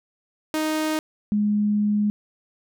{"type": "tone pair in turn", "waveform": ["sawtooth", "sine"], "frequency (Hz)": [311.1, 208.3], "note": ["D#4", "G#3"], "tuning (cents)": [0, 5], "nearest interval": "perfect fifth", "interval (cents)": 695, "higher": "first", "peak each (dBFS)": -18, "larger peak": "neither", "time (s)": [[0.54, 0.99], [1.32, 2.1]], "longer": "second", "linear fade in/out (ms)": 0, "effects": []}